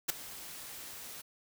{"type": "noise with ADSR envelope", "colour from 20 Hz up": "white", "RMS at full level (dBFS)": -27, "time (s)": [0.08, 1.22], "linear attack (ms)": 18, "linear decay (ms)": 7, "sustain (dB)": -19, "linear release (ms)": 15, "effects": []}